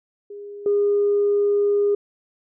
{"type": "tone with level steps", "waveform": "sine", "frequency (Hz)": 408, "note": "G#4", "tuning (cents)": -31, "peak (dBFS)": [-33, -15], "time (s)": [0.3, 1.95], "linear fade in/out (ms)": 5, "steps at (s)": 0.66, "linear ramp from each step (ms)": 2, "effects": ["tanh soft clip ceiling -11 dBFS"]}